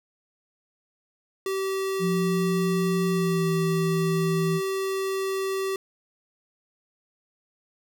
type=tone; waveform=square; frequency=385.4 Hz; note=G4; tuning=29 cents flat; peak=-26 dBFS; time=1.46-5.76 s; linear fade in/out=2 ms
type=tone with pitch glide; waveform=sine; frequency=175.3 to 164.51 Hz; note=F3 to E3; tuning=+7 to -3 cents; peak=-23 dBFS; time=1.99-4.61 s; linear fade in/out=50 ms; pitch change=-110 cents; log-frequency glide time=3.11-3.49 s
effects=none